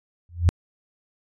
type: tone with exponential growth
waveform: sine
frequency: 85.9 Hz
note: F2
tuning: 28 cents flat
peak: -10 dBFS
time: 0.29-0.49 s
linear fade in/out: 0 ms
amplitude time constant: 42 ms
effects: resampled to 22050 Hz